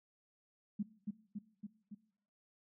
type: tone with echo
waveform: sine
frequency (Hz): 207.7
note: G#3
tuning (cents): 0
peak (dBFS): -33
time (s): 0.79-0.83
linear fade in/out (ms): 10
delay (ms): 280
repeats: 4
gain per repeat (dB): -3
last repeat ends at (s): 1.95
effects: noise-tail reverb RT60 0.8 s tail -21 dB re dry